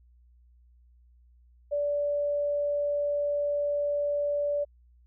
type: tone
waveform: sine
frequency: 580 Hz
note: D5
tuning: 22 cents flat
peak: -25 dBFS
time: 1.71-4.65 s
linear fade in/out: 20 ms
effects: added 60 Hz sine -56 dBFS peak until 5.06 s